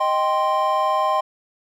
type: chord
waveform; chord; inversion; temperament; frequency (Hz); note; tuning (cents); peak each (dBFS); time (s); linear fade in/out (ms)
triangle; C minor; first; equal; 622.3 / 784 / 1046.5; Eb5 / G5 / C6; 0 / 0 / 0; -21 / -21 / -18; 0-1.21; 10
effects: none